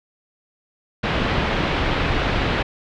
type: low-pass noise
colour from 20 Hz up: pink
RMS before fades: -21 dBFS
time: 1.03-2.63 s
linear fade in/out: 10 ms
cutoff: 3500 Hz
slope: 24 dB/octave
effects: none